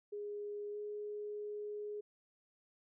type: tone with pitch glide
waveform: sine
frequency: 412.9 to 417.2 Hz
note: G#4 to G#4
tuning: -10 to +8 cents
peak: -40 dBFS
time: 0.12-2.01 s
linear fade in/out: 10 ms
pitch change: +18 cents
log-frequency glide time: 0.71-0.77 s
effects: none